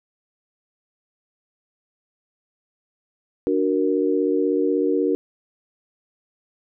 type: chord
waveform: sine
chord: D augmented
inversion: none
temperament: equal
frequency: 293.7 / 370 / 466.2 Hz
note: D4 / F#4 / A#4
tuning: 0 / 0 / 0 cents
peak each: -22 dBFS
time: 3.47-5.15 s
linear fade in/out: 0 ms
effects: none